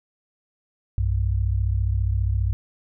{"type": "tone pair together", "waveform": "sine", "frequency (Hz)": [62, 96.81], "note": ["B1", "G2"], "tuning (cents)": [7, -21], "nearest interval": "minor sixth", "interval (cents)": 772, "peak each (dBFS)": -22, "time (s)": [0.98, 2.53], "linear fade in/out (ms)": 0, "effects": []}